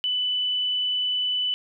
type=tone; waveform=sine; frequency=2990 Hz; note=F#7; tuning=17 cents sharp; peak=-22 dBFS; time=0.04-1.54 s; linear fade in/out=0 ms; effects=none